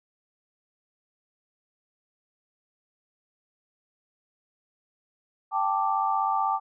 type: chord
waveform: sine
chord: G suspended second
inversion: none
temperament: equal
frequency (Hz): 784 / 880 / 1174.7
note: G5 / A5 / D6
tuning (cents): 0 / 0 / 0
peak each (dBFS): -27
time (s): 5.51-6.6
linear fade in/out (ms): 50
effects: none